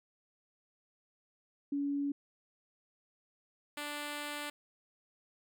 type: tone pair in turn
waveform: sine / 5% pulse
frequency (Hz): 283.5 / 293.6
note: C#4 / D4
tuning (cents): +39 / 0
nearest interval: minor second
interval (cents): 61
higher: second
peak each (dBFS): -31 / -27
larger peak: second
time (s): 1.72-2.12 / 3.77-4.5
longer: second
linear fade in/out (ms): 5
effects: none